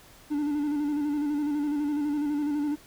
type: tone with vibrato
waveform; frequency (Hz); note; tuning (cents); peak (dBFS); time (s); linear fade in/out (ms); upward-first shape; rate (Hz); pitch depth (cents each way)
triangle; 293.7; D4; 0; -23; 0.3-2.76; 20; square; 12; 38
effects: pink hiss -53 dBFS RMS until 2.86 s